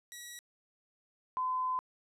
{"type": "tone pair in turn", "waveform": ["5% pulse", "sine"], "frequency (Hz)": [1926, 1020.3], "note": ["B6", "C6"], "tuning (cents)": [-44, -44], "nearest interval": "major seventh", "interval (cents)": 1100, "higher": "first", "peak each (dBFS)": [-32, -30], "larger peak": "second", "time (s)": [[0.12, 0.39], [1.37, 1.79]], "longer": "second", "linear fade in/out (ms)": 0, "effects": ["low-pass 10000 Hz 12 dB/octave"]}